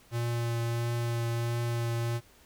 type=tone with vibrato; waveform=square; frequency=117.6 Hz; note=A#2; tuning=16 cents sharp; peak=-29 dBFS; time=0.11-2.21 s; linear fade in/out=50 ms; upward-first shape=triangle; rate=1.5 Hz; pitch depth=14 cents each way; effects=pink hiss -59 dBFS RMS until 2.45 s